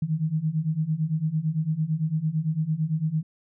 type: beating tone pair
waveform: sine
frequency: 152.3 / 161.2 Hz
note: D#3 / E3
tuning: -37 / -38 cents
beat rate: 8.9 Hz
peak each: -27 / -25 dBFS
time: 0.02-3.23 s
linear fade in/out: 5 ms
effects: none